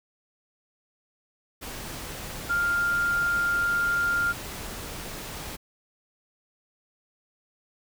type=tone in noise; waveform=sine; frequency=1400 Hz; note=F6; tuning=4 cents sharp; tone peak=-22 dBFS; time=2.49-4.33 s; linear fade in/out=20 ms; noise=pink; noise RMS=-37 dBFS; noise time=1.61-5.57 s; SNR=+12 dB; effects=none